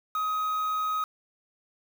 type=tone with quantisation; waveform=triangle; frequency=1262 Hz; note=D#6; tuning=24 cents sharp; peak=-24 dBFS; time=0.15-1.04 s; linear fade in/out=2 ms; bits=7; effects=none